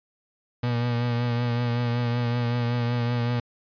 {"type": "tone with vibrato", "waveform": "35% pulse", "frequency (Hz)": 120, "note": "B2", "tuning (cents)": -49, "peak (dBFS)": -21, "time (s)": [0.63, 3.4], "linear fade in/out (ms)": 5, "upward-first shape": "triangle", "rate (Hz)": 5.3, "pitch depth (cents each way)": 37, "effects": ["resampled to 11025 Hz"]}